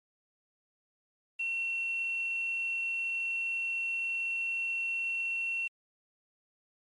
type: tone with quantisation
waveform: sine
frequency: 2719 Hz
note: F7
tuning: 47 cents flat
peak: -30 dBFS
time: 1.39-5.68 s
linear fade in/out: 10 ms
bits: 9
effects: MP3 48 kbps